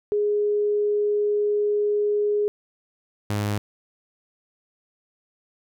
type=tone pair in turn; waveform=sine / sawtooth; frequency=415.3 / 103.63 Hz; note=G#4 / G#2; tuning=0 / -3 cents; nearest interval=2 octaves; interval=2403 cents; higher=first; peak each=-19 dBFS; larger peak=neither; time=0.12-2.48 / 3.3-3.58 s; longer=first; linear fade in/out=0 ms; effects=none